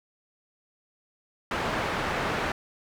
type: low-pass noise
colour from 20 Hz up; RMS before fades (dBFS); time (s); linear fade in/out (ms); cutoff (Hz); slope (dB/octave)
white; -29; 1.51-2.52; 2; 1500; 12
effects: none